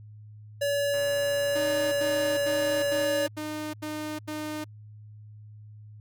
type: tone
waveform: square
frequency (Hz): 569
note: C#5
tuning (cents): +45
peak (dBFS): -25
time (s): 0.61-3.27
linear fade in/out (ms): 10
type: click train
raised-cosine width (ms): 0.5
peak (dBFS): -29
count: 283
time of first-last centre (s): 0.94-3.044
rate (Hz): 134
type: tone bursts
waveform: sawtooth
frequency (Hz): 305.4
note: D#4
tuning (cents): -32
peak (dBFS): -28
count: 7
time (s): 1.55-4.644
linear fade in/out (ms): 10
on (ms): 370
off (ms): 84
effects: added 106 Hz sine -44 dBFS peak until 6 s